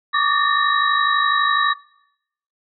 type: tone cluster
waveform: sine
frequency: 1143 / 1195 / 1755 / 1823 / 3860 Hz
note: D6 / D6 / A6 / A#6 / B7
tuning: -47 / +30 / -5 / -39 / -40 cents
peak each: -19 / -21 / -27 / -21 / -24 dBFS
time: 0.13-1.74 s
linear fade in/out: 20 ms
effects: noise-tail reverb RT60 0.8 s tail -22 dB re dry